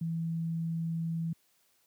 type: tone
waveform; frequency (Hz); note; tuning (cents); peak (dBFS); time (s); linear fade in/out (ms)
sine; 164.81; E3; 0; -30; 0.01-1.33; 5
effects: white hiss -70 dBFS RMS until 1.86 s + high-pass 80 Hz 12 dB/octave